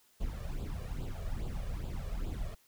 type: noise with flanger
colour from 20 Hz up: brown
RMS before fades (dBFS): -37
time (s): 0.2-2.55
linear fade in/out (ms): 10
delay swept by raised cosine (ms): 0.25 to 1.75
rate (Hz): 2.4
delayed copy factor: +0.8
effects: white hiss -67 dBFS RMS until 2.67 s